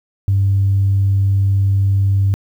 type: tone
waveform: sine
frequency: 98.2 Hz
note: G2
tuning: 4 cents sharp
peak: -10 dBFS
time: 0.28-2.34 s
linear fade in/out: 0 ms
effects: tanh soft clip ceiling -7 dBFS + 8-bit